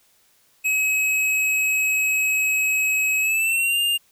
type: tone with pitch glide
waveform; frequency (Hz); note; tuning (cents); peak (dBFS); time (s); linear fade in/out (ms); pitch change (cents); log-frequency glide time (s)
square; 2557 to 2805; D#7 to F7; +47 to +7; -19; 0.64-3.98; 20; +160; 3.2-3.79
effects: white hiss -60 dBFS RMS until 4.11 s